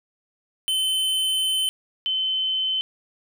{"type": "tone pair in turn", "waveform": ["square", "sine"], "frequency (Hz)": [3062, 3062], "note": ["G7", "G7"], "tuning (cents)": [-41, -41], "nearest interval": "unison", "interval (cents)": 0, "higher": "neither", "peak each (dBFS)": -21, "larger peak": "neither", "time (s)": [[0.68, 1.69], [2.06, 2.81]], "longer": "first", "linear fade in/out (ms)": 0, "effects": []}